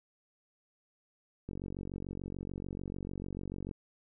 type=click train; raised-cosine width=3 ms; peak=-27 dBFS; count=105; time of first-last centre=1.49-3.712 s; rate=46.8 Hz; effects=none